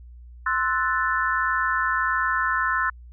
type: chord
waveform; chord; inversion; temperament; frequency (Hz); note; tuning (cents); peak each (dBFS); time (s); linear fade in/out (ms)
sine; F# half-diminished seventh; second; equal; 1046.5 / 1318.5 / 1480 / 1760; C6 / E6 / F#6 / A6; 0 / 0 / 0 / 0; -26; 0.46-2.9; 5
effects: added 60 Hz sine -41 dBFS peak until 3.12 s